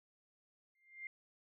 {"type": "tone with exponential growth", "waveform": "sine", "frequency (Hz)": 2100, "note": "C7", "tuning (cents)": 6, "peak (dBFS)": -40, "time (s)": [0.75, 1.07], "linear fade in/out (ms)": 2, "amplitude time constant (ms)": 69, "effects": []}